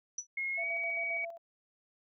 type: tone with exponential decay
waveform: sine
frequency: 5920 Hz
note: F#8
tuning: in tune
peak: -31 dBFS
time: 0.18-0.27 s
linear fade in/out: 5 ms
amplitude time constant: 19 ms
type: tone with pitch glide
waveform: sine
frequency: 2158 to 2263 Hz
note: C#7 to C#7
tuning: -47 to +35 cents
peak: -32 dBFS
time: 0.37-1.25 s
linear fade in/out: 5 ms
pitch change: +82 cents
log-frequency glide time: 0.54-0.67 s
type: tone with tremolo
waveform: sine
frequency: 674 Hz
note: E5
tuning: 38 cents sharp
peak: -38 dBFS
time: 0.57-1.38 s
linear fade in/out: 20 ms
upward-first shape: square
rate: 7.5 Hz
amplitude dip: 55%
effects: none